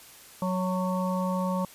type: harmonic tone with a mistuned harmonic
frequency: 185 Hz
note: F#3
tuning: in tune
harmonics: 1 / 3 / 5 / 6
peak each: -27 / -32 / -34 / -35 dBFS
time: 0.42-1.65 s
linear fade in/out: 2 ms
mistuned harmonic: 5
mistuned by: -28 cents
effects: white hiss -50 dBFS RMS until 1.74 s + resampled to 32000 Hz